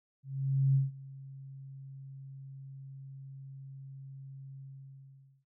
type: tone with ADSR envelope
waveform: sine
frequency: 135.7 Hz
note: C#3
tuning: 36 cents flat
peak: -22 dBFS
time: 0.23-5.45 s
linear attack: 520 ms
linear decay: 160 ms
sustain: -22 dB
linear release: 840 ms
effects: none